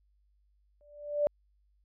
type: tone with exponential growth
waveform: sine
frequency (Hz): 587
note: D5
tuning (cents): -1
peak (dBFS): -21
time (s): 0.81-1.27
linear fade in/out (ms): 0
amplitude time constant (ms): 100
effects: added 50 Hz sine -66 dBFS peak until 1.84 s